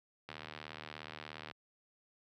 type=click train; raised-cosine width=0.3 ms; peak=-28 dBFS; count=95; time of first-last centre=0.29-1.512 s; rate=76.9 Hz; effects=high-pass 80 Hz 12 dB/octave